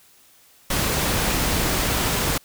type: noise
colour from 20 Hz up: pink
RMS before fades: -22 dBFS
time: 0.7-2.38 s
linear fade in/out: 5 ms
effects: white hiss -54 dBFS RMS until 2.44 s